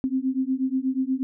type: beating tone pair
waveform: sine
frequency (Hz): 258.1 / 266.4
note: C4 / C4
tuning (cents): -23 / +31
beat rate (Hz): 8.3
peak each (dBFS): -25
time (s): 0.04-1.23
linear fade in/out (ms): 0
effects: none